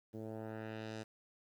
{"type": "tone with low-pass filter sweep", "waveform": "10% pulse", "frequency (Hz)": 110, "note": "A2", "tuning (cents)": 0, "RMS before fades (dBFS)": -45, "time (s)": [0.13, 1.04], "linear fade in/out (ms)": 20, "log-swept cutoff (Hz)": [380, 7500], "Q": 1.1, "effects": ["11-bit"]}